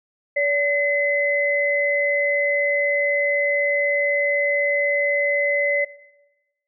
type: tone pair together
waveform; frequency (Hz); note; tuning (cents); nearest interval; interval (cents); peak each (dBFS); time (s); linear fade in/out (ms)
sine; 573 / 2036; D5 / C7; -43 / -48; octave + minor seventh; 2195; -20; 0.36-5.85; 10
effects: noise-tail reverb RT60 1.0 s tail -19 dB re dry